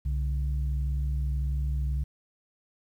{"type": "tone pair together", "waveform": "sine", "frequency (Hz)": [65.41, 143.65], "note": ["C2", "D3"], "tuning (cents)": [0, -38], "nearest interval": "octave + major second", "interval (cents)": 1362, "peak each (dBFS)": [-25, -33], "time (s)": [0.05, 2.04], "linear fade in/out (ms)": 10, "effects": ["tanh soft clip ceiling -20 dBFS", "10-bit"]}